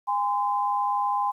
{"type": "tone pair together", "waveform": "sine", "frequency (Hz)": [815.9, 1028], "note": ["G#5", "C6"], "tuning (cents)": [-31, -31], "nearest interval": "major third", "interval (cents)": 400, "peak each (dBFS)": -25, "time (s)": [0.07, 1.32], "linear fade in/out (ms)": 20, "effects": ["10-bit"]}